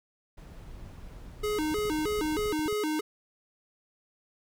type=noise; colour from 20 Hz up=brown; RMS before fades=-44 dBFS; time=0.37-2.52 s; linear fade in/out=10 ms
type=tone with vibrato; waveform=square; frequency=360 Hz; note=F#4; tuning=47 cents flat; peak=-28 dBFS; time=1.43-3.01 s; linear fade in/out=10 ms; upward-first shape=square; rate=3.2 Hz; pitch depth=270 cents each way
type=click train; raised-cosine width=5 ms; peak=-31 dBFS; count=16; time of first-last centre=1.72-2.727 s; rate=14.9 Hz
effects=none